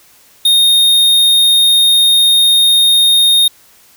square tone, 3696 Hz, A#7, 16 cents flat, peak -7 dBFS, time 0.45-3.48 s, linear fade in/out 5 ms, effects white hiss -46 dBFS RMS until 3.96 s

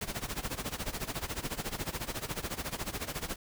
pink noise with tremolo, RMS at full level -34 dBFS, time 0.01-3.36 s, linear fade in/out 5 ms, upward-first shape sine, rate 14 Hz, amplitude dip 85%, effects none

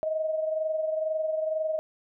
sine tone pair together, 627.9 / 650 Hz, D#5 / E5, +16 / -24 cents, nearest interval minor second, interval 60 cents, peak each -26 / -35 dBFS, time 0.03-1.79 s, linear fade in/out 0 ms, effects none

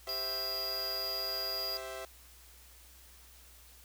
sawtooth chord, C major, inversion second, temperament equal, 392 / 523.3 / 659.3 Hz, G4 / C5 / E5, 0 / 0 / 0 cents, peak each -43 / -42 / -39 dBFS, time 0.07-2.05 s, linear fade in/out 2 ms
square tone, 4852 Hz, D#8, 44 cents flat, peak -35 dBFS, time 0.09-1.77 s, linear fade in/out 0 ms
effects added 61 Hz sine -58 dBFS peak until 3.84 s + white hiss -58 dBFS RMS until 3.84 s

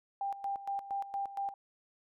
sine tone with tremolo, 794 Hz, G5, 22 cents sharp, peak -32 dBFS, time 0.21-1.54 s, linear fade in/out 2 ms, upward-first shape square, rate 4.3 Hz, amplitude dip 75%, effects none

